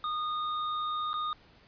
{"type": "tone with dropouts", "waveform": "square", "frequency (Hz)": 1229, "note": "D#6", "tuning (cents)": -22, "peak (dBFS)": -31, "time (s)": [0.04, 1.33], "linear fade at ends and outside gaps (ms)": 1, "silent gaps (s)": [1.132, 1.14], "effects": ["pink hiss -59 dBFS RMS until 1.67 s", "resampled to 11025 Hz"]}